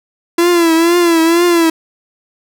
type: tone with vibrato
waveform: 45% pulse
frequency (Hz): 337.6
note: E4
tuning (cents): +41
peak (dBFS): -8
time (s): 0.38-1.7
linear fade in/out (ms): 5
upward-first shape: triangle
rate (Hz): 2.1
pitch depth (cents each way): 82
effects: none